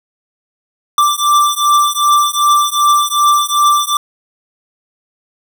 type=beating tone pair; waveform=square; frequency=1174.7 / 1177.3 Hz; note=D6 / D6; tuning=0 / +4 cents; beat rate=2.6 Hz; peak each=-13 dBFS; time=0.98-3.97 s; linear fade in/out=2 ms; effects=none